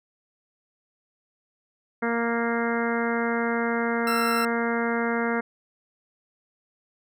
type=harmonic tone; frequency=233.1 Hz; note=A#3; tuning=in tune; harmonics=1 / 2 / 3 / 4 / 5 / 6 / 7 / 8 / 9; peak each=-27 / -28 / -33 / -34 / -36 / -32 / -34 / -37 / -36 dBFS; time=2.02-5.41 s; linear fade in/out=10 ms
type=tone; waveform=40% pulse; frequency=1345 Hz; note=E6; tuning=34 cents sharp; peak=-24 dBFS; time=4.07-4.45 s; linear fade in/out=2 ms
effects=none